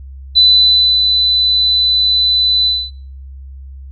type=tone with ADSR envelope; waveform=sine; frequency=3999 Hz; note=B7; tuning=21 cents sharp; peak=-4 dBFS; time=0.35-2.91 s; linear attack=26 ms; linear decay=630 ms; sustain=-5 dB; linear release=250 ms; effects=noise-tail reverb RT60 0.5 s tail -25 dB re dry + added 67 Hz sine -29 dBFS peak until 3.91 s